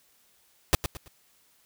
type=noise with echo; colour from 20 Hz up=pink; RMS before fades=-19 dBFS; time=0.73-0.75 s; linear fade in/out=0 ms; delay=110 ms; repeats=3; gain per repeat=-10 dB; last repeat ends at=1.08 s; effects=white hiss -64 dBFS RMS until 1.65 s